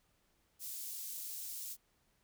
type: high-pass noise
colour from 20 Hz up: white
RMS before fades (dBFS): -44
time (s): 0.59-1.77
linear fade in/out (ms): 50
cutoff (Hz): 5800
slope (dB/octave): 12
effects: pink hiss -75 dBFS RMS until 2.23 s